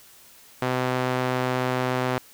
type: tone with band-pass filter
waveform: sawtooth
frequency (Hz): 127.4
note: C3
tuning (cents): -46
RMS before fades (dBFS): -25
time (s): 0.62-2.18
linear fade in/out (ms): 2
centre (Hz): 970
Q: 0.5
effects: white hiss -51 dBFS RMS until 2.33 s